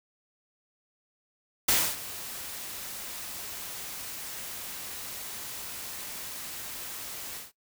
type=noise with ADSR envelope; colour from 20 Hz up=white; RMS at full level=-22 dBFS; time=1.68-7.52 s; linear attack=7 ms; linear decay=270 ms; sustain=-17 dB; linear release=160 ms; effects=noise-tail reverb RT60 0.1 s tail -17 dB re dry